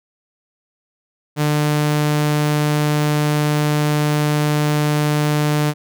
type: tone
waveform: sawtooth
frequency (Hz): 149.4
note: D3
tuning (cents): +30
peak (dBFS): -11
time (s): 1.36-5.74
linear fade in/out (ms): 50
effects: none